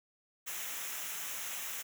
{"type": "noise with comb filter", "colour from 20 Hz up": "white", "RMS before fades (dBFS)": -40, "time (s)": [0.46, 1.83], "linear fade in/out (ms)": 20, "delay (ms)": 0.22, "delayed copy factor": -0.65, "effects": []}